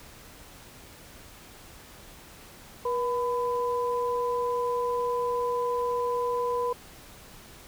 sine tone pair together, 482.4 / 1002.9 Hz, B4 / B5, -41 / +26 cents, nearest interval octave + minor second, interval 1267 cents, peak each -27 / -29 dBFS, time 2.85-6.73 s, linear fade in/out 5 ms, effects pink hiss -49 dBFS RMS until 7.67 s

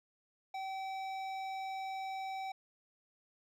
triangle tone with hard clipping, 768 Hz, G5, 36 cents flat, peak -40 dBFS, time 0.54-2.52 s, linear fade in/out 5 ms, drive 16 dB, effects none

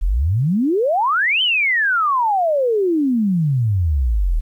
sine exponential two-way sweep, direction up then down, 36.71 to 3136 to 36.71 Hz, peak -14 dBFS, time 0.01-4.41 s, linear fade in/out 20 ms, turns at 1.42 s, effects 9-bit

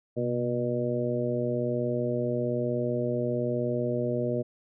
harmonic tone with a mistuned harmonic, 121.1 Hz, B2, 34 cents flat, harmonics 1 / 2 / 3 / 4 / 5, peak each -32 / -32 / -32 / -32 / -32 dBFS, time 0.16-4.43 s, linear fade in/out 20 ms, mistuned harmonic 1, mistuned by +77 cents, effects none

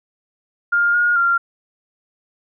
sine tone with pitch steps, 1407 / 1431 / 1386 Hz, F6 / F6 / F6, +12 / +42 / -14 cents, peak -13 dBFS, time 0.72-1.38 s, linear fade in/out 10 ms, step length 220 ms, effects none

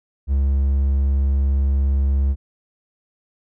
triangle tone, 68.6 Hz, C#2, 17 cents flat, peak -13 dBFS, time 0.27-2.36 s, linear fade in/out 50 ms, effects none

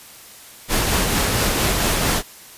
pink noise with tremolo, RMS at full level -18 dBFS, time 0.68-2.23 s, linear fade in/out 50 ms, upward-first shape sine, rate 4.4 Hz, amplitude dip 25%, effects white hiss -42 dBFS RMS until 2.57 s + resampled to 32000 Hz

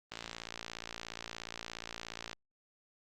click train, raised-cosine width 0.2 ms, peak -23 dBFS, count 127, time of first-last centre 0.12-2.331 s, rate 57 Hz, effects Opus 32 kbps

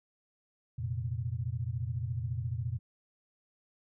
sine chord, F suspended fourth, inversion none, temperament equal, 87.31 / 116.54 / 130.81 Hz, F2 / Bb2 / C3, 0 / 0 / 0 cents, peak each -38 / -34 / -38 dBFS, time 0.78-2.79 s, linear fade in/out 10 ms, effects none

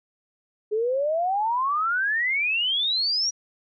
sine exponential sweep, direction up, 415.3 to 5790 Hz, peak -21 dBFS, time 0.71-3.31 s, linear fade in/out 20 ms, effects none

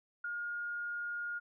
sine tone with ADSR envelope, 1424 Hz, F6, 33 cents sharp, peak -34 dBFS, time 0.24-1.4 s, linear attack 6 ms, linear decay 5 ms, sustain -2 dB, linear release 25 ms, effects none

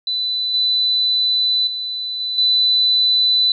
sine tone with level steps, 3995 Hz, B7, 19 cents sharp, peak -18 / -14 / -22 / -20 / -12 dBFS, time 0.07-3.52 s, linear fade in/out 2 ms, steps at 0.54 / 1.67 / 2.2 / 2.38 s, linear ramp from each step 2 ms, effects none

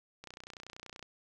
click train, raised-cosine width 0.2 ms, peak -29 dBFS, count 25, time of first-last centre 0.24-1.027 s, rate 30.5 Hz, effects none

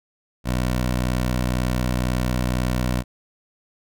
15% pulse tone, 62 Hz, B1, 7 cents sharp, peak -14 dBFS, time 0.44-3.04 s, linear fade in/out 50 ms, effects none

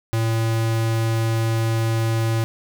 square tone, 113.1 Hz, A2, 48 cents sharp, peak -19 dBFS, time 0.13-2.44 s, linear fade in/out 0 ms, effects none

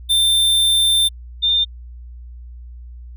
square / sine tone pair in turn, 3580 / 3607 Hz, A7 / A7, +29 / +42 cents, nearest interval unison, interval 13 cents, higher second, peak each -13 dBFS, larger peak neither, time 0.09-1.09 / 1.42-1.65 s, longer first, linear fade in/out 20 ms, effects added 60 Hz sine -33 dBFS peak until 3.16 s

